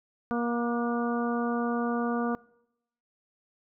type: harmonic tone with a mistuned harmonic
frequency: 237 Hz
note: A#3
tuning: 29 cents sharp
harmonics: 1 / 2 / 3 / 4 / 5 / 6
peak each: -28 / -33 / -35 / -40 / -36 / -39 dBFS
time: 0.31-2.35 s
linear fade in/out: 0 ms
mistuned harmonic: 6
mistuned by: +30 cents
effects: noise-tail reverb RT60 0.8 s tail -23 dB re dry